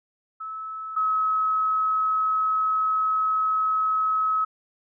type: tone pair in turn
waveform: sine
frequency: 1300 / 1283.6 Hz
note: E6 / E6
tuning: -24 / -46 cents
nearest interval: unison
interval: 22 cents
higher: first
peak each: -31 / -20 dBFS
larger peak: second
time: 0.4-0.96 / 0.96-4.45 s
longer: second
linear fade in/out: 10 ms
effects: none